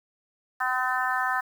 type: harmonic tone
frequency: 254.9 Hz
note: C4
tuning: 45 cents flat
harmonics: 3 / 4 / 5 / 6 / 7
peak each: -30 / -30 / -30 / -30 / -30 dBFS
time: 0.6-1.41 s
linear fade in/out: 10 ms
effects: 8-bit